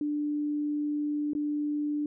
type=tone with dropouts; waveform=sine; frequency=295.6 Hz; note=D4; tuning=11 cents sharp; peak=-27 dBFS; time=0.01-2.06 s; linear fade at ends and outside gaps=2 ms; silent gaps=1.334-1.35 s; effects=none